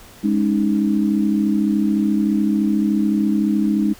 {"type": "chord", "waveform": "sine", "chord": "Ab suspended fourth", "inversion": "none", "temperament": "equal", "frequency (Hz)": [207.7, 277.2, 311.1], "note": ["Ab3", "Db4", "Eb4"], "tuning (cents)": [0, 0, 0], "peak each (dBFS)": [-17, -23, -20], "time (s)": [0.23, 3.94], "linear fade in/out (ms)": 20, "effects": ["pink hiss -44 dBFS RMS until 3.99 s"]}